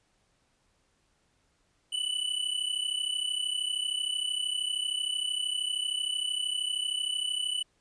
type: tone pair together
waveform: square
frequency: 2960 / 2993 Hz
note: F#7 / F#7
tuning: 0 / +19 cents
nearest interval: unison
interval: 19 cents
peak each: -33 / -32 dBFS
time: 1.92-7.63 s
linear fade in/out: 10 ms
effects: pink hiss -71 dBFS RMS until 7.8 s + resampled to 22050 Hz